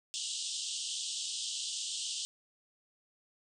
pink band-pass noise, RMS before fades -38 dBFS, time 0.14-2.25 s, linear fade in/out 0 ms, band 2900 to 8800 Hz, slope 96 dB/octave, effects none

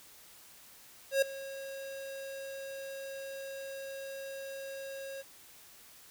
square tone with ADSR envelope, 544 Hz, C#5, 33 cents flat, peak -23 dBFS, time 1.11-5.23 s, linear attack 110 ms, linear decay 6 ms, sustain -18 dB, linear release 27 ms, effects white hiss -56 dBFS RMS until 6.1 s

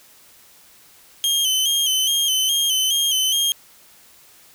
sawtooth tone with vibrato, 3136 Hz, G7, in tune, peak -14 dBFS, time 1.24-3.52 s, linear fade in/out 0 ms, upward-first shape square, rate 2.4 Hz, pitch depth 49 cents each way, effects white hiss -50 dBFS RMS until 4.54 s

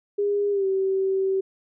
sine tone with pitch glide, 407.2 to 384.3 Hz, G#4 to G4, -34 to -34 cents, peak -20 dBFS, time 0.18-1.41 s, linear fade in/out 10 ms, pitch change -100 cents, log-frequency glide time 0.51-0.66 s, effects none

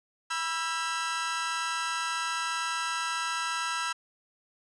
sawtooth tone cluster, 976 / 1333 / 1613 Hz, B5 / E6 / G6, -21 / +19 / +49 cents, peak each -31 / -28 / -32 dBFS, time 0.3-3.93 s, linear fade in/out 10 ms, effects resampled to 22050 Hz

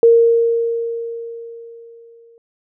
sine tone with exponential decay, 463.5 Hz, A#4, 10 cents flat, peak -5 dBFS, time 0.03-2.38 s, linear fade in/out 1 ms, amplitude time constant 510 ms, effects none

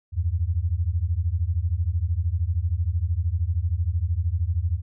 sine beating tone pair, 79.3 / 92.3 Hz, D#2 / F#2, +33 / -4 cents, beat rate 13 Hz, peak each -24 dBFS, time 0.12-4.82 s, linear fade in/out 50 ms, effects none

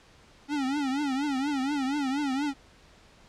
square tone with vibrato, 277.2 Hz, C#4, in tune, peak -27 dBFS, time 0.48-2.54 s, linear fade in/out 50 ms, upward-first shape triangle, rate 4.2 Hz, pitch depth 150 cents each way, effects pink hiss -56 dBFS RMS until 3.28 s + low-pass 6000 Hz 12 dB/octave

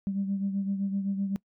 sine beating tone pair, 196 / 203.8 Hz, G3 / G#3, 0 / -32 cents, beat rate 7.8 Hz, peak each -27 / -35 dBFS, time 0.07-1.36 s, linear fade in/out 0 ms, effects noise-tail reverb RT60 0.1 s tail -23 dB re dry + tanh soft clip ceiling -20 dBFS

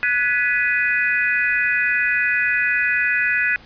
sine chord, G# minor seventh, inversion third, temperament equal with one note detuned, 1480 / 1699.1 / 1975.5 / 2489 Hz, F#6 / G#6 / B6 / D#7, 0 / +39 / 0 / 0 cents, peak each -22 dBFS, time 0.03-3.56 s, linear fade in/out 0 ms, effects pink hiss -46 dBFS RMS until 3.65 s + resampled to 11025 Hz

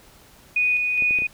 sine tone with tremolo, 2476 Hz, D#7, 9 cents flat, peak -17 dBFS, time 0.56-1.27 s, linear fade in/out 5 ms, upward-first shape square, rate 2.4 Hz, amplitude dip 30%
clicks, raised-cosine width 2 ms, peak -24 dBFS, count 4, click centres 1.023 / 1.109 / 1.188 / 1.221 s
effects pink hiss -51 dBFS RMS until 1.33 s

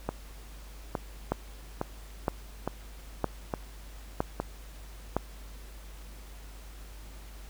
two click trains, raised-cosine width 1 ms, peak -15 / -12 dBFS, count 6 / 5, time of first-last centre 0.09-4.4 / 1.32-5.166 s, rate 1.16 / 1.04 Hz, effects added 50 Hz sine -44 dBFS peak until 7.49 s + pink hiss -53 dBFS RMS until 7.49 s

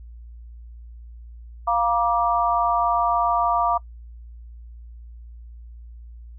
sine chord, Bb major, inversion second, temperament equal with one note detuned, 698.5 / 951.4 / 1174.7 Hz, F5 / Bb5 / D6, 0 / +35 / 0 cents, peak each -22 dBFS, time 1.67-3.78 s, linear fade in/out 10 ms, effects noise-tail reverb RT60 0.1 s tail -23 dB re dry + added 58 Hz sine -38 dBFS peak until 6.38 s

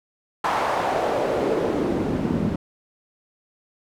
pink noise with band-pass filter sweep, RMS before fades -23 dBFS, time 0.44-2.56 s, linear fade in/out 5 ms, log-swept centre 1000 to 200 Hz, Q 1.9, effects none

